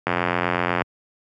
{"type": "click train", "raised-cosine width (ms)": 0.5, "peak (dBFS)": -5, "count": 67, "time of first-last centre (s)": [0.07, 0.819], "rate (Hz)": 88.1, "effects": ["high-pass 100 Hz 12 dB/octave"]}